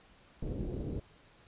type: low-pass noise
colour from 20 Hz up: pink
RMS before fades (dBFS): -37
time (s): 0.42-1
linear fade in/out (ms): 5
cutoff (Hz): 460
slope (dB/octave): 24
effects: pink hiss -61 dBFS RMS until 1.47 s + resampled to 8000 Hz